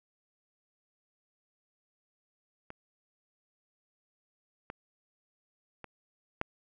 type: clicks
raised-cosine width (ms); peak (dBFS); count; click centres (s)
0.5; -28 / -24 / -28 / -15; 4; 2.704 / 4.701 / 5.843 / 6.414
effects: none